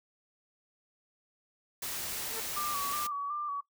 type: noise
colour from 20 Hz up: white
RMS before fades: -37 dBFS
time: 1.82-3.07 s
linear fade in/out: 5 ms
type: tone with exponential growth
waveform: sawtooth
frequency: 449.1 Hz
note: A4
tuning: 35 cents sharp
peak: -31 dBFS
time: 2.17-2.4 s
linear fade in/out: 2 ms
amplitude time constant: 50 ms
type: tone with vibrato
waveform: sine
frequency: 1161 Hz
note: D6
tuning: 20 cents flat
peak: -32 dBFS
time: 2.56-3.61 s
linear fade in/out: 10 ms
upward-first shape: square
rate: 2.7 Hz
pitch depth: 42 cents each way
effects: noise-tail reverb RT60 0.1 s tail -17 dB re dry